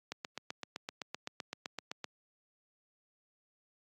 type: click train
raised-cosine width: 0.2 ms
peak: -21 dBFS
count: 16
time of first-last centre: 0.12-2.043 s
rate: 7.8 Hz
effects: high-pass 150 Hz 12 dB/octave + AAC 64 kbps